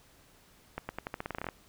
accelerating click train, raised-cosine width 0.5 ms, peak -20 dBFS, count 14, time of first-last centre 0.78-1.488 s, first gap 110 ms, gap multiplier 0.87, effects pink hiss -61 dBFS RMS until 1.68 s

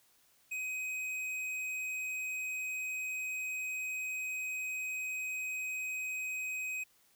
sine tone with tanh clipping, 2519 Hz, D#7, 21 cents sharp, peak -37 dBFS, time 0.51-6.84 s, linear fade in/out 10 ms, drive 12 dB, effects white hiss -68 dBFS RMS until 7.15 s

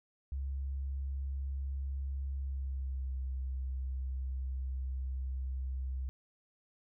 sine tone with pitch glide, 68 to 65.23 Hz, C#2 to C2, -33 to -5 cents, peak -34 dBFS, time 0.32-6.09 s, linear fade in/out 0 ms, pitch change -72 cents, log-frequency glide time 2.36-3.15 s, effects none

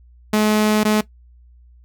sawtooth tone with dropouts, 213.3 Hz, G#3, 46 cents sharp, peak -10 dBFS, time 0.33-1.01 s, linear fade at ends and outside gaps 5 ms, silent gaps 0.835-0.85 s, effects noise-tail reverb RT60 0.1 s tail -17 dB re dry + added 60 Hz sine -45 dBFS peak until 1.84 s

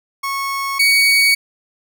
30% pulse tone pair in turn, 1100 / 2245 Hz, C#6 / C#7, -14 / +21 cents, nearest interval octave, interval 1235 cents, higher second, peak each -17 / -8 dBFS, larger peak second, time 0.23-0.79 / 0.79-1.35 s, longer neither, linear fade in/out 10 ms, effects none

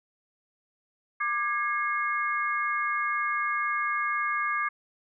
sine tone cluster, 1189 / 1651 / 2153 Hz, D6 / G#6 / C7, +21 / -11 / +49 cents, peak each -28 / -31 / -31 dBFS, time 1.2-4.69 s, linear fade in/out 10 ms, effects none

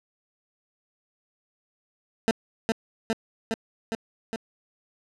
20% pulse tone with echo, 224.6 Hz, A3, 36 cents sharp, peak -14 dBFS, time 2.28-2.31 s, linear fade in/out 0 ms, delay 410 ms, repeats 5, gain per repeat -2 dB, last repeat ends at 4.36 s, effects low-pass 8000 Hz 12 dB/octave

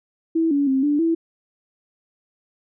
sine tone with pitch steps, 326.6 / 283.8 / 266.2 / 292.4 / 329.8 Hz, E4 / C#4 / C4 / D4 / E4, -16 / +41 / +30 / -7 / +1 cents, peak -16 dBFS, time 0.35-1.15 s, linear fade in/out 10 ms, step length 160 ms, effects none

